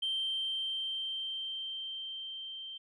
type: tone with level ramp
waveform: sine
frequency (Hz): 3136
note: G7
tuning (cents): 0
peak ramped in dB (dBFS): -29 to -41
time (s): 0.02-2.78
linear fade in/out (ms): 10
effects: tanh soft clip ceiling -27 dBFS